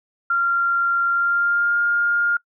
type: tone with pitch glide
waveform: sine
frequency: 1384 to 1411.4 Hz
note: F6 to F6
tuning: -16 to +18 cents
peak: -16 dBFS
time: 0.3-2.37 s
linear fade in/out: 5 ms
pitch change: +34 cents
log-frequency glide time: 1.1-1.78 s
effects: noise-tail reverb RT60 0.1 s tail -23 dB re dry